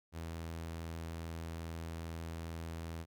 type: tone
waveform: sawtooth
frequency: 82.41 Hz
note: E2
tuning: in tune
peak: -37 dBFS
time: 0.12-3.06 s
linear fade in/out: 50 ms
effects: none